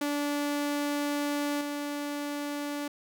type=tone with level steps; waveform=sawtooth; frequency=290 Hz; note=D4; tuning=22 cents flat; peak=-24 / -28 dBFS; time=0.01-2.88 s; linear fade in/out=5 ms; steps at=1.61 s; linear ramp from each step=2 ms; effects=none